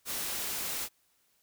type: band-stop noise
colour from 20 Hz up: white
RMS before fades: -35 dBFS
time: 0.05-0.89 s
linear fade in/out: 50 ms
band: 100 to 140 Hz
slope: 96 dB/octave
effects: white hiss -71 dBFS RMS until 1.42 s